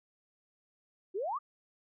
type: exponential sweep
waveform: sine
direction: up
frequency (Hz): 349.2 to 1270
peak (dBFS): -32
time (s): 1.14-1.39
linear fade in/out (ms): 20
effects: none